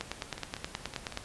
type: two click trains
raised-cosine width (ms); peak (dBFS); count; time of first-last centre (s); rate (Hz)
0.2; -16 / -22; 12 / 5; 0.01-1.174 / 0.38-1.123; 9.45 / 5.38
effects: pink hiss -48 dBFS RMS until 1.24 s + resampled to 24000 Hz